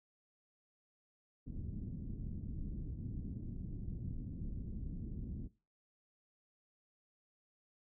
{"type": "low-pass noise", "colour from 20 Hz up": "pink", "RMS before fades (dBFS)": -43, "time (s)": [1.46, 5.48], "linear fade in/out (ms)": 10, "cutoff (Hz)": 260, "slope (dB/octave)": 24, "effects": ["noise-tail reverb RT60 0.3 s tail -18 dB re dry"]}